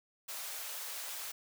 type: high-pass noise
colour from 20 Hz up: white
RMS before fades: -42 dBFS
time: 0.28-1.32 s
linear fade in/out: 10 ms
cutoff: 510 Hz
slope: 24 dB/octave
effects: none